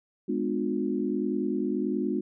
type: chord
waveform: sine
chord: G# diminished seventh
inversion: none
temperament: just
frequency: 207.7 / 249.2 / 299 / 358.8 Hz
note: G#3 / B3 / D4 / F4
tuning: 0 / +16 / +31 / +47 cents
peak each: -31 dBFS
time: 0.28-2.21 s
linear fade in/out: 10 ms
effects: none